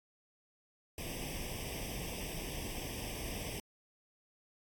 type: noise with comb filter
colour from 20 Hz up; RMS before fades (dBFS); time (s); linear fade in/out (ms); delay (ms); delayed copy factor
pink; -41; 0.98-3.6; 2; 0.36; +0.95
effects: AAC 64 kbps